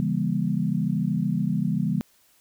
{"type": "chord", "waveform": "sine", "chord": "C# diminished seventh", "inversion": "none", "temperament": "just", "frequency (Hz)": [138.59, 166.31, 199.57, 239.5], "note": ["C#3", "E3", "G3", "Bb3"], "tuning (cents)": [0, 16, 31, 47], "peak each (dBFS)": [-29, -26, -26, -29], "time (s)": [0, 2.01], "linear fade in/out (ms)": 0, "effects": ["white hiss -61 dBFS RMS until 2.4 s"]}